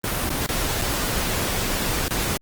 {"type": "noise with dropouts", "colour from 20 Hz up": "pink", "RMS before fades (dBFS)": -24, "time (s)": [0.04, 2.37], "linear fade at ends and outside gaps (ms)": 0, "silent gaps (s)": [[0.292, 0.303], [0.462, 0.49], [0.815, 0.82], [2.081, 2.108]], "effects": ["Opus 24 kbps"]}